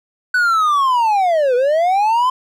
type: linear two-way sweep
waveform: triangle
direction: down then up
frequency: 1502 to 479.4 to 1036 Hz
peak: -10 dBFS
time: 0.34-2.3 s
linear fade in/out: 5 ms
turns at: 1.55 s
effects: none